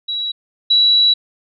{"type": "tone pair in turn", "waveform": "sine", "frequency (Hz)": [3895, 3918], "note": ["B7", "B7"], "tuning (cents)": [-25, -15], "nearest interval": "unison", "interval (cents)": 10, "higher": "second", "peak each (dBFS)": [-19, -9], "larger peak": "second", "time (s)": [[0.08, 0.32], [0.7, 1.14]], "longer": "second", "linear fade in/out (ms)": 10, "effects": []}